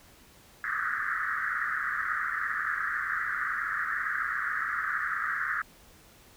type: band-pass noise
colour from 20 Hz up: white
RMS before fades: -31 dBFS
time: 0.64-5.62 s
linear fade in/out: 2 ms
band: 1200 to 1900 Hz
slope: 96 dB/octave
effects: pink hiss -56 dBFS RMS until 6.36 s